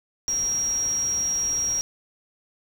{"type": "tone in noise", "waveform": "sine", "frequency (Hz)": 5650, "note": "F8", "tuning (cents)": 19, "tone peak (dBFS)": -22, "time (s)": [0.28, 1.81], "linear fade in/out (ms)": 0, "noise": "pink", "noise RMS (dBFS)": -40, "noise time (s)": [0.28, 1.81], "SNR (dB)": 15, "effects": []}